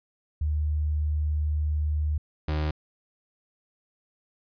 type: tone pair in turn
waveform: sine / 35% pulse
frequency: 75.6 / 76.48 Hz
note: D#2 / D#2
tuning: -49 / -29 cents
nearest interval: unison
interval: 20 cents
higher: second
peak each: -23 dBFS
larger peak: neither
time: 0.41-2.18 / 2.48-2.71 s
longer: first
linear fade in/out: 5 ms
effects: resampled to 11025 Hz